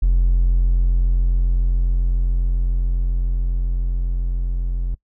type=tone with level ramp; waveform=triangle; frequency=43.65 Hz; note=F1; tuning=in tune; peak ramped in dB=-9 to -17 dBFS; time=0.02-4.95 s; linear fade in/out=10 ms; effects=noise-tail reverb RT60 0.1 s tail -24 dB re dry + tanh soft clip ceiling -7 dBFS